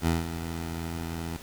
15% pulse tone with ADSR envelope, 83 Hz, E2, 12 cents sharp, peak -15 dBFS, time 0.01-1.37 s, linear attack 60 ms, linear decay 170 ms, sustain -11 dB, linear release 4 ms, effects pink hiss -46 dBFS RMS until 1.42 s

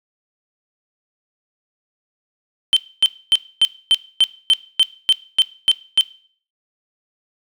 sine tone bursts, 3095 Hz, G7, 23 cents flat, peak -6 dBFS, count 12, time 2.73-6.01 s, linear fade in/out 0 ms, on 35 ms, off 260 ms, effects noise-tail reverb RT60 0.5 s tail -21 dB re dry + tanh soft clip ceiling -8 dBFS

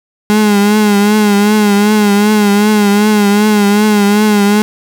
35% pulse tone with vibrato, 207.7 Hz, G#3, in tune, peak -5 dBFS, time 0.3-4.62 s, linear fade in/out 0 ms, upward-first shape triangle, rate 2.6 Hz, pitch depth 65 cents each way, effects none

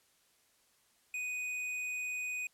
triangle tone with tanh clipping, 2489 Hz, D#7, in tune, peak -37 dBFS, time 1.14-2.47 s, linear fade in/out 2 ms, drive 15 dB, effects white hiss -70 dBFS RMS until 2.53 s + low-pass 12000 Hz 12 dB/octave

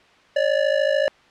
square ring-modulated tone, 578 Hz, D5, 28 cents flat, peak -15 dBFS, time 0.36-1.08 s, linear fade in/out 0 ms, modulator 26.8 Hz, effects white hiss -53 dBFS RMS until 1.3 s + low-pass 3000 Hz 12 dB/octave

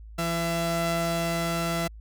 sawtooth tone pair together, 168 / 671.3 Hz, E3 / E5, +33 / +31 cents, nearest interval 2 octaves, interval 2398 cents, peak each -24 dBFS, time 0.18-1.88 s, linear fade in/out 10 ms, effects added 54 Hz sine -41 dBFS peak until 2 s

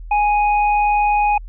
sine tone with hard clipping, 830.6 Hz, G#5, in tune, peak -15 dBFS, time 0.11-1.38 s, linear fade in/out 5 ms, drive 10 dB, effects added 41 Hz sine -30 dBFS peak until 1.48 s + resampled to 8000 Hz

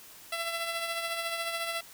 10% pulse tone with tremolo, 671 Hz, E5, 31 cents sharp, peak -21 dBFS, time 0.32-1.81 s, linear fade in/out 5 ms, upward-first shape triangle, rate 14 Hz, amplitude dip 50%, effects white hiss -51 dBFS RMS until 1.93 s

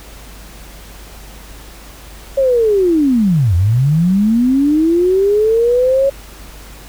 sine linear two-way sweep, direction down then up, 555 to 82.41 to 555 Hz, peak -9 dBFS, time 2.37-6.1 s, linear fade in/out 10 ms, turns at 3.55 s, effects added 50 Hz sine -35 dBFS peak until 6.88 s + pink hiss -38 dBFS RMS until 6.88 s

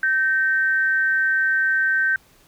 sine tone pair together, 1549 / 1842.1 Hz, G6 / A#6, -21 / -21 cents, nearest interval minor third, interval 300 cents, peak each -17 / -26 dBFS, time 0.03-2.16 s, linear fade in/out 2 ms, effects pink hiss -55 dBFS RMS until 2.47 s

